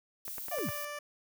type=noise; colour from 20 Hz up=violet; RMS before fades=-41 dBFS; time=0.25-0.85 s; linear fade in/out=2 ms
type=click train; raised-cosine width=0.5 ms; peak=-28 dBFS; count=5; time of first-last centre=0.28-0.688 s; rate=9.81 Hz
type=linear sweep; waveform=sine; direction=down; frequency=768 to 56.1 Hz; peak=-33 dBFS; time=0.51-0.71 s; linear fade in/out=20 ms
type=tone; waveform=15% pulse; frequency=587.3 Hz; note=D5; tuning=in tune; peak=-32 dBFS; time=0.51-0.99 s; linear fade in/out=5 ms
effects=none